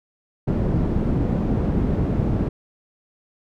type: low-pass noise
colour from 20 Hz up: white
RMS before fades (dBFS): -21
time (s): 0.47-2.49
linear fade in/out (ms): 10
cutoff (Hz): 220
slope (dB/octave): 12
effects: none